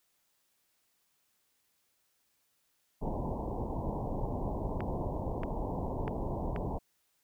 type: low-pass noise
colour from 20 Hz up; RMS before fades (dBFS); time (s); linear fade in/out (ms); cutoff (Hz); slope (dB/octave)
pink; -35; 3.01-6.79; 20; 1000; 96
type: clicks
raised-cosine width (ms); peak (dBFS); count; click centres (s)
0.5; -23; 4; 4.806 / 5.434 / 6.079 / 6.562
effects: white hiss -75 dBFS RMS until 7.23 s